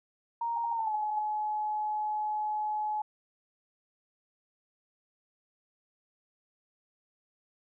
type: tone with pitch glide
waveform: sine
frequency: 932.3 to 850 Hz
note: A#5 to G#5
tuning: 0 to +40 cents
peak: -29 dBFS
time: 0.41-3.02 s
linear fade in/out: 5 ms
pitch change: -160 cents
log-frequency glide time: 0.73-0.93 s
type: tone bursts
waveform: sine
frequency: 832 Hz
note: G#5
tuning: 3 cents sharp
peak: -33 dBFS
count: 9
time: 0.56-1.19 s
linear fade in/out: 5 ms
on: 22 ms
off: 54 ms
effects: none